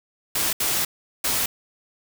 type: noise bursts at uneven times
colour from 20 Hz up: white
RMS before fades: -23 dBFS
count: 3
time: 0.35-0.53 / 0.6-0.85 / 1.24-1.46 s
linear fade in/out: 5 ms
effects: none